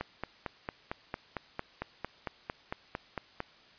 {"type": "click train", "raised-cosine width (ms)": 0.5, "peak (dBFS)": -19, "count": 16, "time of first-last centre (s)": [0.01, 3.404], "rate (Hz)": 4.42, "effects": ["white hiss -58 dBFS RMS until 3.78 s", "resampled to 11025 Hz"]}